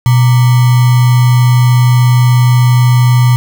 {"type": "tone with sample-and-hold", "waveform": "sine", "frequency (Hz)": 123.47, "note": "B2", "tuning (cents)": 0, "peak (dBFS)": -4, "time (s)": [0.06, 3.36], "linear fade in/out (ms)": 0, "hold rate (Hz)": 1050, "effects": []}